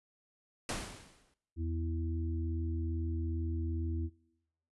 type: noise with exponential decay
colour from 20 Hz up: pink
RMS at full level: -34 dBFS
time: 0.69-1.34 s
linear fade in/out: 2 ms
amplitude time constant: 140 ms
type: harmonic tone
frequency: 82.41 Hz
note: E2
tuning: in tune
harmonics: 1 / 3 / 4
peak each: -33 / -44 / -42 dBFS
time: 1.56-4.1 s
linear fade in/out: 50 ms
effects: noise-tail reverb RT60 0.9 s tail -23 dB re dry + resampled to 24000 Hz

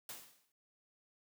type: noise with exponential decay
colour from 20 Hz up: white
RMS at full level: -44 dBFS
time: 0.09-0.52 s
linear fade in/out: 2 ms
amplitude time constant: 93 ms
effects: high-pass 100 Hz 12 dB/octave

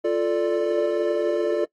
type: chord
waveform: triangle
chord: D minor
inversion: first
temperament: equal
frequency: 349.2 / 440 / 587.3 Hz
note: F4 / A4 / D5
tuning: 0 / 0 / 0 cents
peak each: -22 dBFS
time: 0.04-1.65 s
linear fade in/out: 10 ms
effects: noise-tail reverb RT60 0.1 s tail -22 dB re dry + AAC 32 kbps

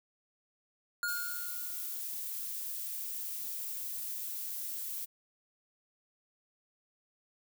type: tone with exponential decay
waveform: square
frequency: 1427 Hz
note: F6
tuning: 37 cents sharp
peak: -31 dBFS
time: 1.03-2 s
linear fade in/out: 1 ms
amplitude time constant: 210 ms
type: noise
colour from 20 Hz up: violet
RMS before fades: -39 dBFS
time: 1.07-5.06 s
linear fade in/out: 20 ms
effects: none

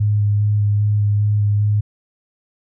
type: tone with vibrato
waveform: sine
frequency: 103.83 Hz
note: G#2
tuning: in tune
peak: -13 dBFS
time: 0-1.81 s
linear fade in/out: 10 ms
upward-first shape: square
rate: 2.5 Hz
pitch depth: 11 cents each way
effects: none

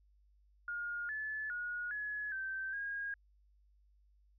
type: tone with pitch steps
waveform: sine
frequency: 1423 / 1730 / 1447 / 1693 / 1554 / 1632 Hz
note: F6 / A6 / F#6 / G#6 / G6 / G#6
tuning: +32 / -30 / -39 / +33 / -16 / -31 cents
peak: -37 dBFS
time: 0.68-3.14 s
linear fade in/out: 2 ms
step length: 410 ms
effects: added 50 Hz sine -65 dBFS peak until 4.38 s

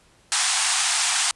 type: band-pass noise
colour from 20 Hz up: white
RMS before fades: -22 dBFS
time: 0.32-1.31 s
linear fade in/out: 0 ms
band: 700 to 9800 Hz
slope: 96 dB/octave
effects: pink hiss -57 dBFS RMS until 1.35 s + resampled to 24000 Hz

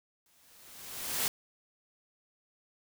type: noise with exponential growth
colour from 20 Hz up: white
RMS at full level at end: -29 dBFS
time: 0.26-1.28 s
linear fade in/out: 1 ms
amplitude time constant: 220 ms
effects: none

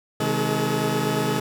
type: tone cluster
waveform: 20% pulse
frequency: 130.8 / 158.3 / 210 / 429 Hz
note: C3 / D#3 / G#3 / A4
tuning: 0 / +30 / +19 / -44 cents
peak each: -22 dBFS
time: 0.2-1.4 s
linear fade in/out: 5 ms
effects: none

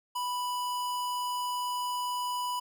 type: tone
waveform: square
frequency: 987.8 Hz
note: B5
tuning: in tune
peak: -31 dBFS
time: 0.15-2.6 s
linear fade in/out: 10 ms
effects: none

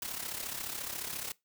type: noise with amplitude modulation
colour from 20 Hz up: white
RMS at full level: -36 dBFS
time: 0.02-1.32 s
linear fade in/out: 2 ms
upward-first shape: sine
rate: 34.3 Hz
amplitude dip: 65%
effects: noise-tail reverb RT60 0.2 s tail -22 dB re dry

